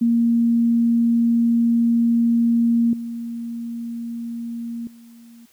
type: tone with level steps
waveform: sine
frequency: 233.4 Hz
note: A#3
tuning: 2 cents sharp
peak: -14 / -26 / -42 dBFS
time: 0.01-5.46 s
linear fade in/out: 10 ms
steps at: 2.93 / 4.87 s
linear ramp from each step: 2 ms
effects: white hiss -57 dBFS RMS until 5.52 s